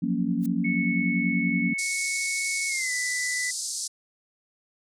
sine chord, Gb major seventh, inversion third, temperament equal, 174.61 / 185 / 233.1 / 277.2 Hz, F3 / Gb3 / Bb3 / Db4, 0 / 0 / 0 / 0 cents, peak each -29 / -29 / -27 / -29 dBFS, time 0.02-1.74 s, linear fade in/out 10 ms
blue noise with exponential growth, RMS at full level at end -37 dBFS, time 0.39-0.46 s, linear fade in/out 2 ms, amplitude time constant 15 ms
sine tone with pitch glide, 2206 to 1988.2 Hz, C#7 to B6, -9 to +11 cents, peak -27 dBFS, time 0.64-3.51 s, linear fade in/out 10 ms, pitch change -180 cents, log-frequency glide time 2.68-2.92 s
white band-pass noise, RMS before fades -32 dBFS, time 1.78-3.88 s, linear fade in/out 10 ms, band 4400 to 9400 Hz, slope 48 dB/octave
effects none

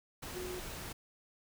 sine tone in noise, 363.1 Hz, F#4, 33 cents flat, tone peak -40 dBFS, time 0.35-0.6 s, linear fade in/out 10 ms, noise pink, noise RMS -44 dBFS, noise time 0.22-0.93 s, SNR +1 dB, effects none

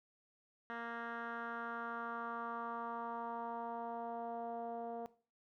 10% pulse tone with low-pass filter sweep, 233.1 Hz, A#3, in tune, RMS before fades -43 dBFS, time 0.7-5.06 s, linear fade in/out 0 ms, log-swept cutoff 1900 to 620 Hz, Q 2.9, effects noise-tail reverb RT60 0.4 s tail -18 dB re dry

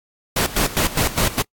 pink noise with tremolo, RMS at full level -18 dBFS, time 0.36-1.42 s, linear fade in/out 5 ms, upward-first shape square, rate 4.9 Hz, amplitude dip 80%, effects noise-tail reverb RT60 0.1 s tail -26 dB re dry + AAC 64 kbps

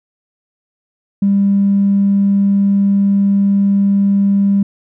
triangle tone with tanh clipping, 198.9 Hz, G3, 25 cents sharp, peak -9 dBFS, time 1.22-4.63 s, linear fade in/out 5 ms, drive 4 dB, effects none

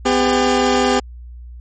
20% pulse tone pair together, 252.8 / 401.9 Hz, B3 / G4, +41 / +43 cents, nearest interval minor sixth, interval 802 cents, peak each -11 dBFS, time 0.05-1 s, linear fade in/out 10 ms, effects added 60 Hz sine -32 dBFS peak until 1.6 s + MP3 32 kbps

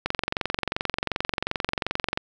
click train, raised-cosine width 0.3 ms, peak -8 dBFS, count 49, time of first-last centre 0.06-2.175 s, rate 22.7 Hz, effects none

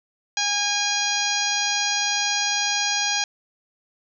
harmonic tone, 818 Hz, G#5, 26 cents flat, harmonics 1 / 2 / 3 / 4 / 5 / 6 / 7 / 8, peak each -29 / -29 / -29 / -29 / -29 / -29 / -29 / -29 dBFS, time 0.37-3.24 s, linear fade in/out 2 ms, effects none

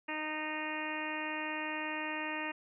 harmonic tone, 308.4 Hz, D#4, 15 cents flat, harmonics 1 / 2 / 3 / 4 / 5 / 6 / 7 / 8 / 9, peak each -42 / -45 / -42 / -47 / -49 / -41 / -47 / -43 / -45 dBFS, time 0.08-2.52 s, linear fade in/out 10 ms, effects none

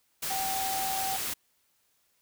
sine tone in noise, 770 Hz, G5, 31 cents flat, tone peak -31 dBFS, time 0.3-1.17 s, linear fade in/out 10 ms, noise white, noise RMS -33 dBFS, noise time 0.22-1.34 s, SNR -1 dB, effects white hiss -71 dBFS RMS until 2.21 s

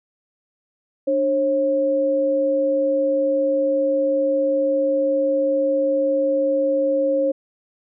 sine tone pair together, 296.3 / 541.5 Hz, D4 / C#5, +15 / -41 cents, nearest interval minor seventh, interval 1044 cents, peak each -24 / -17 dBFS, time 1.07-7.32 s, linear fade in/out 10 ms, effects none

